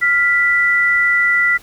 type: tone pair together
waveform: sine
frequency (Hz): 1396.9 / 1975.5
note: F6 / B6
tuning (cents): 0 / 0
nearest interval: tritone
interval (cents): 600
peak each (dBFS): -18 / -12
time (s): 0.01-1.58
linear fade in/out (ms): 20
effects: pink hiss -44 dBFS RMS until 1.62 s